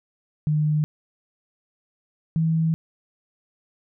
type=tone pair in turn; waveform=sine; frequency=151.8 / 161.67 Hz; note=D#3 / E3; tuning=-42 / -33 cents; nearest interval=minor second; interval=109 cents; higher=second; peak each=-18 dBFS; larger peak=neither; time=0.47-0.84 / 2.36-2.74 s; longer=second; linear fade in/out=0 ms; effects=none